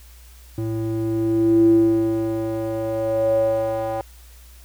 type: tone with band-pass filter sweep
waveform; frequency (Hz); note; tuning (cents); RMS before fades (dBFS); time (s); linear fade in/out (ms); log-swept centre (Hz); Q
square; 111.3; A2; +20; -20; 0.58-4.01; 0; 240 to 680; 8.5
effects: added 60 Hz sine -43 dBFS peak until 4.64 s + white hiss -51 dBFS RMS until 4.64 s